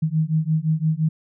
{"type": "beating tone pair", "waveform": "sine", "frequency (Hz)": [154.9, 160.7], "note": ["D#3", "E3"], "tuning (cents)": [-7, -44], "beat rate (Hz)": 5.8, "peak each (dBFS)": -21, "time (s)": [0.02, 1.09], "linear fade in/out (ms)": 10, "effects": []}